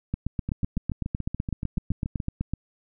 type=two click trains; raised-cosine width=5 ms; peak=-17 / -14 dBFS; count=13 / 20; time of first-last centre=0.49-2.202 / 0.14-2.536 s; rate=7.01 / 7.93 Hz; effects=none